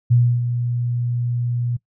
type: tone with ADSR envelope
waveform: sine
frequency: 120.8 Hz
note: B2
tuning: 38 cents flat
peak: -10 dBFS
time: 0.1-1.77 s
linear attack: 17 ms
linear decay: 290 ms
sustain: -9 dB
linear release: 12 ms
effects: noise-tail reverb RT60 0.1 s tail -20 dB re dry